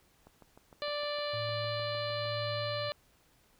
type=click train; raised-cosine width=1 ms; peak=-39 dBFS; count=14; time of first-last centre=0.27-2.255 s; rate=6.55 Hz
type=harmonic tone; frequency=587.3 Hz; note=D5; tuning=in tune; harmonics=1 / 2 / 3 / 4 / 5 / 6 / 7 / 8; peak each=-35 / -41 / -44 / -47 / -45 / -47 / -41 / -52 dBFS; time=0.82-2.92 s; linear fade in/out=0 ms
type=tone with tremolo; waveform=sine; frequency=112.1 Hz; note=A2; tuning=33 cents sharp; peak=-38 dBFS; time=1.33-2.9 s; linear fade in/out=10 ms; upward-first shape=sine; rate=1.1 Hz; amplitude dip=40%
effects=pink hiss -67 dBFS RMS until 3.59 s